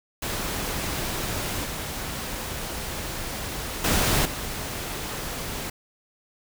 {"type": "noise with level steps", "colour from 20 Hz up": "pink", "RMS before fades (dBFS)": [-29, -32, -22, -32], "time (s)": [0.22, 5.7], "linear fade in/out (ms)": 5, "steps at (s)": [1.64, 3.84, 4.25], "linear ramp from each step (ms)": 5, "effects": []}